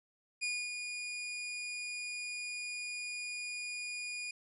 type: tone with ADSR envelope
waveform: sawtooth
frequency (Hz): 2444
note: D#7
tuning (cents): -32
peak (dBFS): -29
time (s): 0.41-4.31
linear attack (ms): 23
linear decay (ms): 260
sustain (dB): -6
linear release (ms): 4
effects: resampled to 24000 Hz